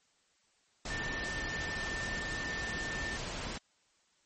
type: tone in noise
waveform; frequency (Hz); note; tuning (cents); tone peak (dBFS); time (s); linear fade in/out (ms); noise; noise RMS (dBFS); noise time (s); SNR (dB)
sine; 1792; A6; +31; -37; 0.9-3.17; 5; pink; -39; 0.85-3.58; -1
effects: white hiss -71 dBFS RMS until 4.25 s + MP3 32 kbps